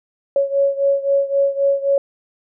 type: beating tone pair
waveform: sine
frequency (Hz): 554.4 / 558.2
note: C#5 / C#5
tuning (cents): 0 / +12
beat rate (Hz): 3.8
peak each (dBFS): -16 / -19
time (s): 0.36-1.98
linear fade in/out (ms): 2
effects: none